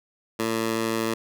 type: tone with high-pass filter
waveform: 15% pulse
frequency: 112.9 Hz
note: A2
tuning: 45 cents sharp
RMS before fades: -26 dBFS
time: 0.39-1.14 s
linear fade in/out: 5 ms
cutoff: 260 Hz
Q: 0.71
effects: none